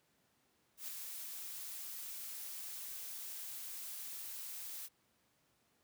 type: noise with ADSR envelope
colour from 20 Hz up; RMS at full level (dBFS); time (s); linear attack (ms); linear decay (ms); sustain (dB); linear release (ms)
blue; -42; 0.77-4.89; 110; 4; -4; 40
effects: pink hiss -75 dBFS RMS until 5.83 s + high-pass 100 Hz 12 dB/octave